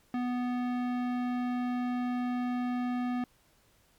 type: tone with tanh clipping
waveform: sine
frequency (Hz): 246.9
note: B3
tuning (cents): 0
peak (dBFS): -31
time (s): 0.14-3.24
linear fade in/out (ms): 2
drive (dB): 18
effects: pink hiss -66 dBFS RMS until 3.98 s + MP3 96 kbps